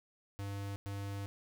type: tone bursts at uneven times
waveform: square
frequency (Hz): 99.8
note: G2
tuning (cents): +32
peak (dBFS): -39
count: 2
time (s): 0.39-0.76 / 0.86-1.26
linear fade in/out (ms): 0
effects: none

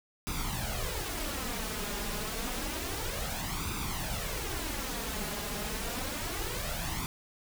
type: noise with flanger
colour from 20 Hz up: pink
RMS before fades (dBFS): -35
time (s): 0.27-7.06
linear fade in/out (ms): 0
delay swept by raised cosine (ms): 0.81 to 4.91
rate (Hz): 0.29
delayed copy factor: +0.65
effects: none

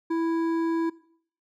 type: tone with hard clipping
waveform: sine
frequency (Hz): 330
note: E4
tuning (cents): +2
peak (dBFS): -25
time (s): 0.1-0.9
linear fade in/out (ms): 10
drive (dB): 9
effects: noise-tail reverb RT60 0.6 s tail -20 dB re dry

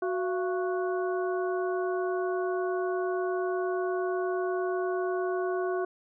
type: harmonic tone with a mistuned harmonic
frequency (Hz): 369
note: F#4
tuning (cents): -5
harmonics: 1 / 2 / 3 / 4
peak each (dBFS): -28 / -34 / -38 / -40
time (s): 0.02-5.85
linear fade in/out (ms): 5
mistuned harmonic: 2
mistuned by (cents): -130
effects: none

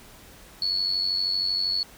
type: tone with amplitude modulation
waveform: sine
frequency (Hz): 4400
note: C#8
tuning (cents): -14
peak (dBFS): -20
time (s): 0.62-1.83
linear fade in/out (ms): 2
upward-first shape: sine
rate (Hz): 92.8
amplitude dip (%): 60
effects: pink hiss -49 dBFS RMS until 1.97 s

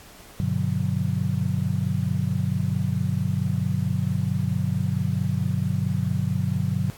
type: chord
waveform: sine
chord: G major seventh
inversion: none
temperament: just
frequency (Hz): 98 / 122.5 / 147 / 183.75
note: G2 / B2 / D3 / F#3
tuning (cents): 0 / -14 / +2 / -12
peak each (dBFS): -27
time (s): 0.4-6.9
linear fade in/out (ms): 0
effects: pink hiss -47 dBFS RMS until 6.97 s + AAC 64 kbps

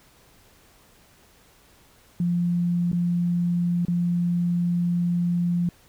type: tone with dropouts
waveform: sine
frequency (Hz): 174.1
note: F3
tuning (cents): -5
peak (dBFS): -20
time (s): 2.2-5.69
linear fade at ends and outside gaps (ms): 2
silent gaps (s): 2.917-2.929 / 3.851-3.882
effects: pink hiss -56 dBFS RMS until 5.88 s

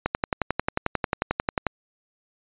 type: click train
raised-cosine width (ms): 0.5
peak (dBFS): -7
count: 19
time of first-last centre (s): 0.06-1.667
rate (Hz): 11.2
effects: resampled to 8000 Hz

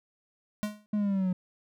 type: tone with exponential decay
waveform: square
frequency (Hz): 210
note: G#3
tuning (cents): +19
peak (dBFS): -26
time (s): 0.63-0.86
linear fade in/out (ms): 0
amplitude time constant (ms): 49
type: linear sweep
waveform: triangle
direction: down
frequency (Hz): 212.2 to 180.4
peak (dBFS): -23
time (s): 0.93-1.33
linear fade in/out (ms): 5
effects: none

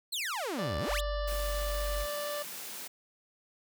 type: exponential two-way sweep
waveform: sawtooth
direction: down then up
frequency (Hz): 4401 to 66 to 4401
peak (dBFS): -29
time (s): 0.12-1.01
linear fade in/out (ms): 10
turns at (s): 0.78
type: harmonic tone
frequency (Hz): 587.3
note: D5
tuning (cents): 0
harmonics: 1 / 2 / 3 / 5 / 6 / 7 / 8 / 9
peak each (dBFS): -35 / -41 / -45 / -49 / -51 / -52 / -53 / -54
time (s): 0.58-2.43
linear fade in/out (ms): 10
type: tone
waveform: sine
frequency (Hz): 49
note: G1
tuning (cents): 0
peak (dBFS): -32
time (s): 0.87-2.07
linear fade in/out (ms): 50
type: high-pass noise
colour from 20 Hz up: white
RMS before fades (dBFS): -42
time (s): 1.27-2.88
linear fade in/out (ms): 10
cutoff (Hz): 140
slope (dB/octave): 48
effects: none

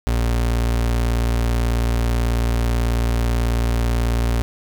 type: tone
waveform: 35% pulse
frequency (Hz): 58.3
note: A#1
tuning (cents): +1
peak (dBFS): -15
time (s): 0.07-4.42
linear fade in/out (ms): 0
effects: none

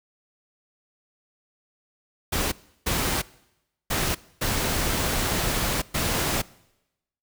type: noise bursts at uneven times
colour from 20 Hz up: pink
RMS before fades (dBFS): -25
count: 5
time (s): 2.32-2.52 / 2.86-3.22 / 3.9-4.15 / 4.41-5.82 / 5.94-6.42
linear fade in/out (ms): 10
effects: noise-tail reverb RT60 0.9 s tail -22 dB re dry

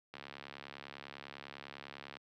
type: click train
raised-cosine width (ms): 0.3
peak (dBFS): -29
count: 143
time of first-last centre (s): 0.14-2.169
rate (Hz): 70
effects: high-pass 150 Hz 12 dB/octave

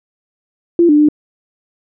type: tone with pitch steps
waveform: sine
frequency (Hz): 342.4 / 296.8 / 299.7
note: F4 / D4 / D4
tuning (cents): -34 / +18 / +35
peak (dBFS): -6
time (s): 0.79-1.087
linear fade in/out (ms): 2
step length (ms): 99
effects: none

